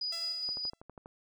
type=tone with tremolo; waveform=sine; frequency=4935 Hz; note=D#8; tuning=15 cents flat; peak=-32 dBFS; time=0.01-0.7 s; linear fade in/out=5 ms; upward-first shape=square; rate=4.8 Hz; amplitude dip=30%
type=tone with exponential decay; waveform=5% pulse; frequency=670 Hz; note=E5; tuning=28 cents sharp; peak=-30 dBFS; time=0.12-0.81 s; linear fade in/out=5 ms; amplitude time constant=150 ms
type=click train; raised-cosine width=1 ms; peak=-33 dBFS; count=8; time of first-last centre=0.49-1.059 s; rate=12.3 Hz
effects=none